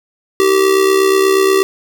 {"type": "tone with amplitude modulation", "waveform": "square", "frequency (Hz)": 386.4, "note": "G4", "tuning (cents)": -25, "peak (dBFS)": -7, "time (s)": [0.4, 1.63], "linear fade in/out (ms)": 0, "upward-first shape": "sine", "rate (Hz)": 68.3, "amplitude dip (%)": 60, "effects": []}